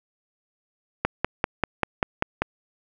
click train, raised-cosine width 0.5 ms, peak -5 dBFS, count 8, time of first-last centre 1.05-2.42 s, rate 5.11 Hz, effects none

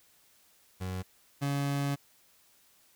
30% pulse tone pair in turn, 92.7 / 141.08 Hz, F#2 / C#3, +4 / +31 cents, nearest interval perfect fifth, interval 727 cents, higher second, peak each -31 / -26 dBFS, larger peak second, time 0.8-1.03 / 1.41-1.96 s, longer second, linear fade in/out 20 ms, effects white hiss -64 dBFS RMS until 2.95 s

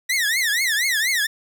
sawtooth tone with vibrato, 1900 Hz, A#6, 33 cents sharp, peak -15 dBFS, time 0.09-1.27 s, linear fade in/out 10 ms, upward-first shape triangle, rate 4.2 Hz, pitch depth 270 cents each way, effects none

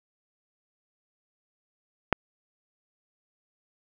click, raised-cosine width 0.5 ms, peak -4 dBFS, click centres 2.127 s, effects none

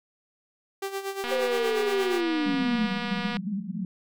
sawtooth tone with tremolo, 391.3 Hz, G4, 3 cents flat, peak -24 dBFS, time 0.82-2.21 s, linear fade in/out 5 ms, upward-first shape sine, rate 8.5 Hz, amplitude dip 70%
click train, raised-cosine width 0.3 ms, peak -17 dBFS, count 514, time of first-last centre 1.24-3.369 s, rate 241 Hz
sine linear sweep, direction down, 526 to 209.6 Hz, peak -24 dBFS, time 1.31-2.87 s, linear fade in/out 10 ms
white band-pass noise, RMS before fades -32 dBFS, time 2.46-3.85 s, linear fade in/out 2 ms, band 180 to 210 Hz, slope 96 dB/octave
effects none

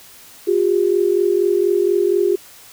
sine tone pair together, 357.7 / 401.9 Hz, F4 / G4, +41 / +43 cents, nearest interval major second, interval 202 cents, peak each -16 dBFS, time 0.47-2.36 s, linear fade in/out 10 ms, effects white hiss -43 dBFS RMS until 2.72 s

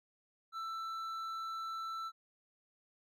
sine tone with hard clipping, 1329 Hz, E6, 14 cents sharp, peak -40 dBFS, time 0.52-2.12 s, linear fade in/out 50 ms, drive 6 dB, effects none

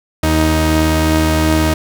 sawtooth tone pair together, 79.1 / 313.7 Hz, D#2 / D#4, +29 / +14 cents, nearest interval 2 octaves, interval 2385 cents, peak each -10 dBFS, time 0.23-1.74 s, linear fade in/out 5 ms, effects none

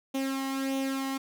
sawtooth tone with flanger, 269.2 Hz, C4, 49 cents sharp, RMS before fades -31 dBFS, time 0.14-1.18 s, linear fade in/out 10 ms, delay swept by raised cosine 0.31 to 1.01 ms, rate 1.6 Hz, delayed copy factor +0.6, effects none

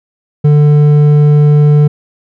sine tone with hard clipping, 147.9 Hz, D3, 13 cents sharp, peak -5 dBFS, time 0.44-1.88 s, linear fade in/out 10 ms, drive 6 dB, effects none

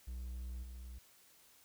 triangle tone with level steps, 61.6 Hz, B1, 4 cents flat, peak -39 / -44 dBFS, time 0.07-0.99 s, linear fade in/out 10 ms, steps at 0.63 s, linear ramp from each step 5 ms, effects white hiss -65 dBFS RMS until 1.64 s

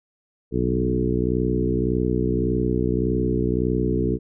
harmonic tone with a mistuned harmonic, 61.74 Hz, B1, in tune, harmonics 1 / 2 / 3 / 4 / 5 / 6 / 7, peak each -27 / -27 / -27 / -27 / -27 / -27 / -27 dBFS, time 0.51-4.19 s, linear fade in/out 50 ms, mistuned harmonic 2, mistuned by +18 cents, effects none

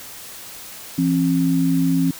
sine tone pair together, 169.3 / 268.7 Hz, E3 / C4, +46 / +46 cents, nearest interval minor sixth, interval 800 cents, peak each -19 / -17 dBFS, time 0.98-2.11 s, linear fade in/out 5 ms, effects white hiss -37 dBFS RMS until 2.19 s

